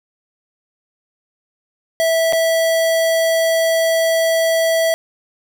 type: tone with dropouts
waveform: square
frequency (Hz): 655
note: E5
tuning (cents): -11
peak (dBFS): -14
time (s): 2-4.94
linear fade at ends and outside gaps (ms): 0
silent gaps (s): 2.325-2.332
effects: none